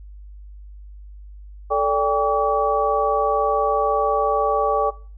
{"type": "tone cluster", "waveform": "sine", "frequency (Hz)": [439.1, 581, 795, 1141], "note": ["A4", "D5", "G5", "C#6"], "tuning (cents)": [-4, -19, 24, 50], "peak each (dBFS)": -22, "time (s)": [1.7, 4.91], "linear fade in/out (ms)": 20, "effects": ["noise-tail reverb RT60 0.4 s tail -18 dB re dry", "added 50 Hz sine -37 dBFS peak until 5.17 s"]}